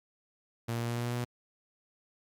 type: tone with pitch steps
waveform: sawtooth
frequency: 116.54 / 117.28 / 118.03 / 118.78 / 119.54 / 120.3 / 121.07 / 121.84 Hz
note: A#2 / A#2 / A#2 / A#2 / A#2 / B2 / B2 / B2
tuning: 0 / +11 / +22 / +33 / +44 / -45 / -34 / -23 cents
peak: -27 dBFS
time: 0.68-1.248 s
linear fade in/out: 10 ms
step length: 71 ms
effects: MP3 96 kbps